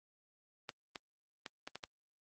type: clicks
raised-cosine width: 0.2 ms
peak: -24 dBFS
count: 6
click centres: 0.692 / 0.958 / 1.462 / 1.675 / 1.756 / 1.838 s
effects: high-pass 150 Hz 12 dB/octave + Opus 24 kbps